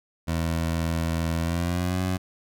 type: tone with pitch glide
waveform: 20% pulse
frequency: 82.41 to 92.5 Hz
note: E2 to F#2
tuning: 0 to 0 cents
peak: -19 dBFS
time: 0.27-2.18 s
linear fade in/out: 20 ms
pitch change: +200 cents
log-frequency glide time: 1.38-2.02 s
effects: none